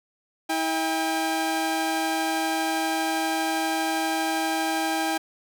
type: tone pair together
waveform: sawtooth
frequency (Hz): 322.5 / 800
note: E4 / G5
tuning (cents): -38 / +35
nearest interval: octave + major third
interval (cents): 1573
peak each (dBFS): -23 / -22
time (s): 0.49-5.18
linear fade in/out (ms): 10
effects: none